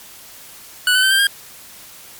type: tone with pitch steps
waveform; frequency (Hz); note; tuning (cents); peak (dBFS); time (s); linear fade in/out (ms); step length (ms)
25% pulse; 1480 / 1512 / 1544.6 / 1578 / 1612.1; F#6 / F#6 / G6 / G6 / G6; 0 / +37 / -26 / +11 / +48; -8; 0.87-1.27; 2; 80
effects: white hiss -40 dBFS RMS until 2.19 s + MP3 96 kbps